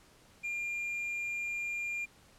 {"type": "tone", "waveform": "triangle", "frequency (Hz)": 2400, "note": "D7", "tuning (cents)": 37, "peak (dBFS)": -32, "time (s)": [0.43, 2.06], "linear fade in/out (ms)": 20, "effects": ["pink hiss -61 dBFS RMS until 2.38 s", "low-pass 11000 Hz 12 dB/octave"]}